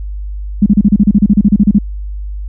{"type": "tone bursts", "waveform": "sine", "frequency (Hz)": 204.5, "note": "G#3", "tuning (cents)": -26, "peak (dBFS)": -3, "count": 16, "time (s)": [0.62, 1.786], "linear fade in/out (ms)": 5, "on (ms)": 41, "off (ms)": 34, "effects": ["added 50 Hz sine -19 dBFS peak until 2.48 s"]}